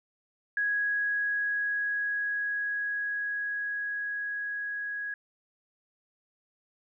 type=tone with level ramp; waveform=sine; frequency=1661.2 Hz; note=G#6; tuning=in tune; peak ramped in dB=-25 to -32 dBFS; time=0.57-5.14 s; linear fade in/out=2 ms; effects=none